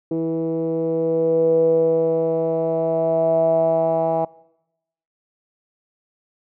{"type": "tone with low-pass filter sweep", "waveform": "10% pulse", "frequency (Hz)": 163.2, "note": "E3", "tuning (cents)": -17, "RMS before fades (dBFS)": -19, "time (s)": [0.11, 4.25], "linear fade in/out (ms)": 5, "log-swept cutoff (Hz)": [390, 740], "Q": 8.1, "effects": ["noise-tail reverb RT60 0.9 s tail -23 dB re dry"]}